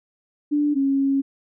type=tone pair in turn; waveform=sine; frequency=293.7 / 274 Hz; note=D4 / C#4; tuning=0 / -20 cents; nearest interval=minor second; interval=120 cents; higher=first; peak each=-17 dBFS; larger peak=neither; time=0.51-0.75 / 0.75-1.22 s; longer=second; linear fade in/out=20 ms; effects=none